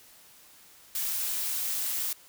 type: noise with amplitude modulation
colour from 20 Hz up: blue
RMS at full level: -29 dBFS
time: 0.95-2.13 s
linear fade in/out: 2 ms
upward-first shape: sine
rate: 284 Hz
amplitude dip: 40%
effects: white hiss -55 dBFS RMS until 2.28 s